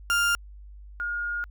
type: tone pair in turn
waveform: 35% pulse / sine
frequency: 1400 / 1425.3 Hz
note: F6 / F6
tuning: +4 / +35 cents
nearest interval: unison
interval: 31 cents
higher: second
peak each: -19 / -27 dBFS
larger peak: first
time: 0.1-0.35 / 1-1.44 s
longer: second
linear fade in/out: 0 ms
effects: added 50 Hz sine -42 dBFS peak until 1.5 s